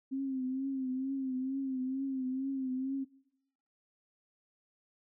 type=tone with vibrato; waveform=sine; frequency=264.1 Hz; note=C4; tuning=16 cents sharp; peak=-32 dBFS; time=0.11-3.05 s; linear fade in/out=20 ms; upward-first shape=triangle; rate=2.2 Hz; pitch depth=66 cents each way; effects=noise-tail reverb RT60 0.9 s tail -23 dB re dry